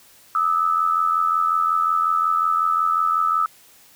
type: tone pair together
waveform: sine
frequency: 1217 / 1302.5 Hz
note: D#6 / E6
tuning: -39 / -21 cents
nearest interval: minor second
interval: 118 cents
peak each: -22 / -18 dBFS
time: 0.35-3.46 s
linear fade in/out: 2 ms
effects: white hiss -51 dBFS RMS until 3.95 s